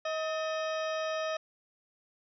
harmonic tone with a mistuned harmonic, 633 Hz, D#5, 30 cents sharp, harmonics 1 / 2 / 3 / 4 / 5 / 6 / 8 / 9, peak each -32 / -38 / -42 / -44 / -46 / -48 / -50 / -51 dBFS, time 0.05-1.37 s, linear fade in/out 5 ms, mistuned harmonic 3, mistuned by -91 cents, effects none

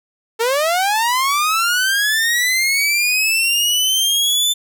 sawtooth linear sweep, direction up, 440 to 3547 Hz, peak -11 dBFS, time 0.39-4.54 s, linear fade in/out 20 ms, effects none

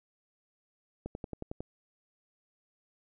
click train, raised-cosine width 2 ms, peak -24 dBFS, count 7, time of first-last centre 1.06-1.605 s, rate 11 Hz, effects none

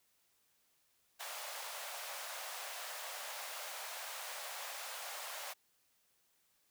pink high-pass noise, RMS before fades -45 dBFS, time 1.19-5.54 s, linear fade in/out 20 ms, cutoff 560 Hz, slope 48 dB/octave, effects white hiss -75 dBFS RMS until 6.7 s

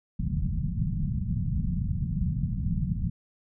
white low-pass noise, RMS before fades -28 dBFS, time 0.19-3.1 s, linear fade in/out 10 ms, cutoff 190 Hz, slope 48 dB/octave, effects none

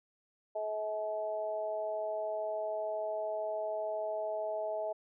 sine tone with amplitude modulation, 642 Hz, E5, 46 cents flat, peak -29 dBFS, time 0.55-4.93 s, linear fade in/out 10 ms, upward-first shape sine, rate 213 Hz, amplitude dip 85%, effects none

